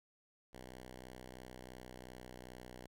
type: tone with pitch glide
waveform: 5% pulse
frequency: 63.1 to 62.23 Hz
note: B1 to B1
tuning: +38 to +14 cents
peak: -39 dBFS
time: 0.53-2.87 s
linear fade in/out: 5 ms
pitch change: -24 cents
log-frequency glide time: 1.37-2.58 s
effects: none